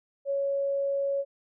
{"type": "tone", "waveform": "sine", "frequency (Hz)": 556, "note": "C#5", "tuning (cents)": 5, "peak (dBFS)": -25, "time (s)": [0.25, 1.25], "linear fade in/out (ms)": 50, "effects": []}